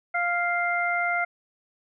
harmonic tone, 698.5 Hz, F5, in tune, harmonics 1 / 2 / 3, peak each -27 / -27 / -27 dBFS, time 0.14-1.25 s, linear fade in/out 10 ms, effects none

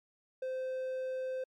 triangle tone, 518 Hz, C5, 17 cents flat, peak -32 dBFS, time 0.42-1.44 s, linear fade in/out 5 ms, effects MP3 64 kbps

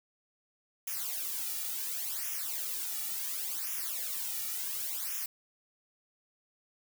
blue noise with flanger, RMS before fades -36 dBFS, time 0.87-5.26 s, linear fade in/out 5 ms, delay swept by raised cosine 0.23 to 1.93 ms, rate 0.7 Hz, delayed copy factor -0.9, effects none

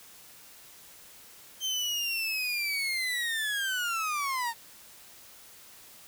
30% pulse linear sweep, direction down, 3136 to 900 Hz, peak -26 dBFS, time 1.6-4.54 s, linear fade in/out 50 ms, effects white hiss -52 dBFS RMS until 6.07 s

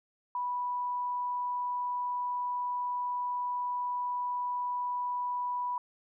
sine tone, 984 Hz, B5, 7 cents flat, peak -30 dBFS, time 0.35-5.78 s, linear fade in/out 2 ms, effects none

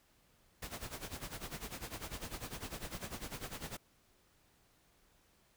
pink noise with tremolo, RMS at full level -42 dBFS, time 0.62-3.77 s, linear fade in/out 5 ms, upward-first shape sine, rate 10 Hz, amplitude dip 80%, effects pink hiss -70 dBFS RMS until 5.56 s

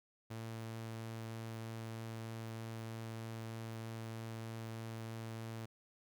sawtooth tone, 112.9 Hz, A2, 45 cents sharp, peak -39 dBFS, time 0.3-5.66 s, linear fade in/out 10 ms, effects none

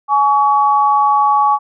sine tone pair together, 841 / 1130 Hz, G#5 / C#6, +22 / +33 cents, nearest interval perfect fourth, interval 511 cents, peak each -12 dBFS, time 0.08-1.59 s, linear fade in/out 50 ms, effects none

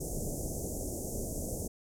pink band-stop noise, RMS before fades -36 dBFS, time 0-1.68 s, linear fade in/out 10 ms, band 670 to 6200 Hz, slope 48 dB/octave, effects low-pass 12000 Hz 12 dB/octave

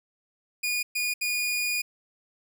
sawtooth tone bursts at uneven times, 2446 Hz, D#7, 30 cents flat, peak -22 dBFS, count 3, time 0.63-0.83 / 0.95-1.14 / 1.21-1.82 s, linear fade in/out 10 ms, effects none

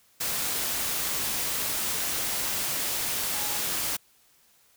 sine tone in noise, 830.6 Hz, G#5, in tune, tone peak -40 dBFS, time 3.34-3.58 s, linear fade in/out 10 ms, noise white, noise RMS -29 dBFS, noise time 0.2-3.97 s, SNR -14 dB, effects white hiss -62 dBFS RMS until 4.76 s

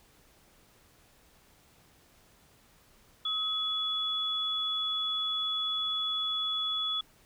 sine tone pair together, 1275 / 3404 Hz, D#6 / G#7, +42 / +42 cents, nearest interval octave + perfect fourth, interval 1700 cents, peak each -38 / -29 dBFS, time 3.25-7.01 s, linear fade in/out 5 ms, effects pink hiss -62 dBFS RMS until 7.25 s

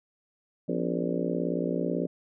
harmonic tone with a mistuned harmonic, 58.27 Hz, A#1, in tune, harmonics 3 / 4 / 5 / 6 / 7 / 8 / 9 / 10, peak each -32 / -33 / -34 / -35 / -35 / -36 / -37 / -37 dBFS, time 0.68-2.07 s, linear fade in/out 10 ms, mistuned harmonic 4, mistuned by +140 cents, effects none

